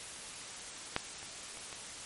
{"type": "clicks", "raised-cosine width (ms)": 0.3, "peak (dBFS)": [-13, -30, -29, -28], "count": 4, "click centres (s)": [0.964, 1.229, 1.572, 1.728], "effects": ["white hiss -45 dBFS RMS until 2.05 s", "MP3 48 kbps"]}